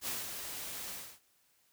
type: noise with ADSR envelope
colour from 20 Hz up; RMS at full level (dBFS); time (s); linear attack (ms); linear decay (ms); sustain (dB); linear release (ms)
white; -36; 0.01-1.2; 65; 180; -6; 290
effects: white hiss -71 dBFS RMS until 1.72 s